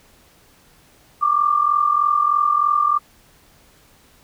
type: tone pair together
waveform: sine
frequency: 1152 / 1195.2 Hz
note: D6 / D6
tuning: -34 / +30 cents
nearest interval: minor second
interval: 64 cents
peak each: -19 / -16 dBFS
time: 1.21-2.99 s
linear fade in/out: 20 ms
effects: pink hiss -53 dBFS RMS until 4.23 s